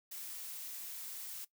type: noise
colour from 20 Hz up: blue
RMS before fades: -45 dBFS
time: 0.11-1.45 s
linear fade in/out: 10 ms
effects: noise-tail reverb RT60 0.1 s tail -17 dB re dry